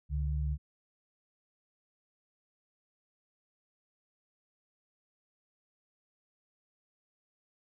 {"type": "tone pair together", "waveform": "sine", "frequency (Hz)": [69.34, 146.8], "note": ["C#2", "D3"], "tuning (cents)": [1, 0], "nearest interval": "octave + minor second", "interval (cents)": 1299, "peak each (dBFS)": [-30, -36], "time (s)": [0.09, 0.58], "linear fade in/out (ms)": 50, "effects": []}